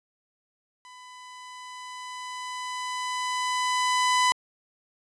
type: tone with level ramp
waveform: sawtooth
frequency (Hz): 1001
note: B5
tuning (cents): +23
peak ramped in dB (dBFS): -42 to -15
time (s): 0.85-4.32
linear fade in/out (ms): 0
effects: resampled to 22050 Hz